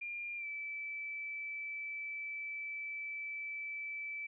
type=tone with pitch glide; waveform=sine; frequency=2400 to 2314 Hz; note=D7 to D7; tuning=+37 to -26 cents; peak=-39 dBFS; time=0.01-4.27 s; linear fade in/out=10 ms; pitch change=-63 cents; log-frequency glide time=0.37-0.46 s; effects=none